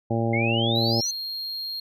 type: harmonic tone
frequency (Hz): 114.8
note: A#2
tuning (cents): -26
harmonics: 1 / 2 / 3 / 4 / 5 / 6 / 7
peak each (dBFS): -25 / -27 / -29 / -33 / -30 / -37 / -32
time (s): 0.1-1.01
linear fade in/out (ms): 10
type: exponential sweep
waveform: sine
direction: up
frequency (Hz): 2093 to 6272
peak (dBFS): -25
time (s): 0.33-1.11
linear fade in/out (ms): 5
type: tone with pitch glide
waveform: triangle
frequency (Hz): 3951 to 4235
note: B7 to C8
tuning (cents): 0 to +20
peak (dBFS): -28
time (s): 0.75-1.8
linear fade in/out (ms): 5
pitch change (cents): +120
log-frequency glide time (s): 0.89-0.94
effects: none

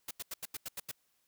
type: noise bursts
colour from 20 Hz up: white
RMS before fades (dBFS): -40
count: 8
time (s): 0.08-0.915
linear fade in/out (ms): 5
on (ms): 30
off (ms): 85
effects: white hiss -75 dBFS RMS until 1.27 s

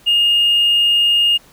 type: tone with hard clipping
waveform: sine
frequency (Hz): 2840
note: F7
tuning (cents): +28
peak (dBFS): -11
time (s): 0.06-1.38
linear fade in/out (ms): 20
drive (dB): 1
effects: pink hiss -48 dBFS RMS until 1.52 s

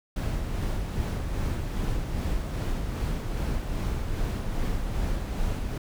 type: noise with tremolo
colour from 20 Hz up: brown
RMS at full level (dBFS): -27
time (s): 0.16-5.78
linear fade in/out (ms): 5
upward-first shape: sine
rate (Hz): 2.5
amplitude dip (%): 35
effects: none

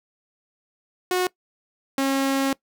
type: tone pair in turn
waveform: sawtooth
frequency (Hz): 364.6 / 271.5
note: F#4 / C#4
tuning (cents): -25 / -36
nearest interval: perfect fourth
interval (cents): 511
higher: first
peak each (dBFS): -16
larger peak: neither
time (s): 1.11-1.27 / 1.98-2.53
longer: second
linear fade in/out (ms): 2
effects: noise-tail reverb RT60 0.1 s tail -21 dB re dry

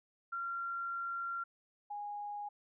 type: tone pair in turn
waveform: sine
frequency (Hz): 1377 / 824.2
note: F6 / G#5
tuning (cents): -25 / -13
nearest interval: major sixth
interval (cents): 888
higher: first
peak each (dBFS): -36 / -39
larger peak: first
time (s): 0.32-1.44 / 1.9-2.49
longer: first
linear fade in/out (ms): 10
effects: none

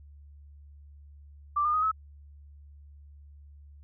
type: tone with pitch steps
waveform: sine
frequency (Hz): 1174.7 / 1212.6 / 1251.8 / 1292.2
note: D6 / D#6 / D#6 / E6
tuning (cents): 0 / -45 / +10 / -35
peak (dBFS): -23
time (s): 1.56-1.916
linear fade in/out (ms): 10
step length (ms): 89
effects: added 72 Hz sine -48 dBFS peak until 3.83 s

